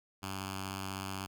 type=tone with notch filter; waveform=5% pulse; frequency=96.2 Hz; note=G2; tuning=32 cents flat; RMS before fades=-40 dBFS; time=0.22-1.27 s; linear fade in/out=20 ms; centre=510 Hz; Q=0.76; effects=none